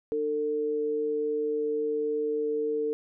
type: tone pair together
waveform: sine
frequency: 300.9 / 449.4 Hz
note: D4 / A4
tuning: +42 / +37 cents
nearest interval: perfect fifth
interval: 695 cents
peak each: -35 / -26 dBFS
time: 0.12-2.93 s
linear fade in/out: 0 ms
effects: none